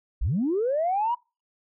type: linear sweep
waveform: sine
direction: up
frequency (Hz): 34.65 to 983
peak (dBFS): -21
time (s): 0.21-1.15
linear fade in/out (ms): 10
effects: noise-tail reverb RT60 0.3 s tail -26 dB re dry + tanh soft clip ceiling -17 dBFS